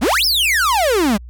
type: exponential two-way sweep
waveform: 45% pulse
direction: up then down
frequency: 188.4 to 5540 to 188.4 Hz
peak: -13 dBFS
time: 0.01-1.18 s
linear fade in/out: 20 ms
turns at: 0.25 s
effects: added 60 Hz sine -32 dBFS peak until 1.29 s